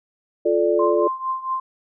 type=chord; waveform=sine; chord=D minor; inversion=first; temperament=equal with one note detuned; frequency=349.2 / 434.9 / 587.3 Hz; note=F4 / A4 / D5; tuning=0 / -20 / 0 cents; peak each=-20 dBFS; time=0.45-1.08 s; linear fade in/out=10 ms
type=tone with tremolo; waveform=sine; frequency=1046.5 Hz; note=C6; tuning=in tune; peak=-19 dBFS; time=0.79-1.6 s; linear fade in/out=5 ms; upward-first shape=triangle; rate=4.4 Hz; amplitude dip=85%
effects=none